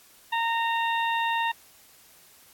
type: harmonic tone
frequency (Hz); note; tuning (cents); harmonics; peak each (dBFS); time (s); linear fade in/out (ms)
921; A#5; -21; 1 / 2 / 3 / 4; -25 / -30 / -33 / -36; 0.32-1.52; 10
effects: white hiss -55 dBFS RMS until 2.53 s + AAC 64 kbps